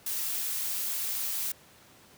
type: noise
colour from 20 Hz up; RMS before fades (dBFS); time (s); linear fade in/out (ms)
blue; -32; 0.06-1.52; 5
effects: pink hiss -56 dBFS RMS until 2.17 s + high-pass 100 Hz 12 dB/octave